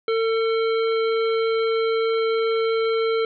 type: harmonic tone with a mistuned harmonic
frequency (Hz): 450.4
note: A4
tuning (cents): +40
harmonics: 1 / 3 / 5 / 7 / 9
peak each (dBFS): -19 / -29 / -33 / -36 / -38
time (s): 0.08-3.25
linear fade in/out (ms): 2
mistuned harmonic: 5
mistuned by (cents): -19
effects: none